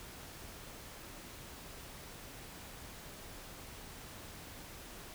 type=silence; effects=pink hiss -50 dBFS RMS until 5.14 s